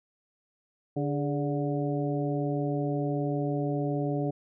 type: harmonic tone with a mistuned harmonic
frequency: 145.3 Hz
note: D3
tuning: 18 cents flat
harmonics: 1 / 2 / 3 / 4 / 5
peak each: -30 / -31 / -34 / -36 / -38 dBFS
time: 0.96-4.31 s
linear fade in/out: 10 ms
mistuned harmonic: 3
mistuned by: -76 cents
effects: none